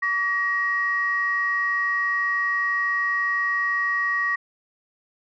sine tone pair together, 1144.5 / 1894 Hz, D6 / A#6, -45 / +27 cents, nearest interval major sixth, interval 872 cents, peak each -26 / -21 dBFS, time 0.02-4.36 s, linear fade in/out 10 ms, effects tanh soft clip ceiling -13 dBFS

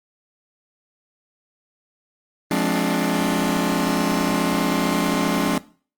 sawtooth chord, D half-diminished seventh, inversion first, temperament just, 176.2 / 211.4 / 264.3 / 293.7 Hz, F3 / Ab3 / C4 / D4, +16 / +31 / +18 / 0 cents, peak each -20 dBFS, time 2.51-5.58 s, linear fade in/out 2 ms, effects noise-tail reverb RT60 0.4 s tail -19 dB re dry + Opus 24 kbps

